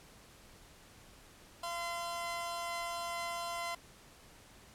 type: tone pair together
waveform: sawtooth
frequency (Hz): 685.4 / 1027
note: F5 / C6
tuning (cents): -33 / -33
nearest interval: perfect fifth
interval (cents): 700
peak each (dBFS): -36 / -36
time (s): 1.63-3.75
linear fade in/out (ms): 5
effects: pink hiss -58 dBFS RMS until 4.74 s + low-pass 12000 Hz 12 dB/octave